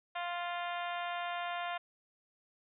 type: harmonic tone with a mistuned harmonic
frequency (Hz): 349.2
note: F4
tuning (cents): 0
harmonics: 2 / 3 / 4 / 5 / 6 / 7 / 8 / 9 / 10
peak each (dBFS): -38 / -42 / -44 / -46 / -48 / -49 / -50 / -51 / -52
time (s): 0.15-1.78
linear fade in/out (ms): 10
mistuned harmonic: 10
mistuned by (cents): +50
effects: none